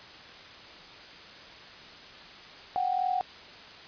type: tone pair together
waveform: sine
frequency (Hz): 733 / 775.4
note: F#5 / G5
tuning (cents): -16 / -19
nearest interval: minor second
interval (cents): 97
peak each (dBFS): -27 / -30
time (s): 2.76-3.21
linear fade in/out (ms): 0
effects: white hiss -47 dBFS RMS until 3.87 s + resampled to 11025 Hz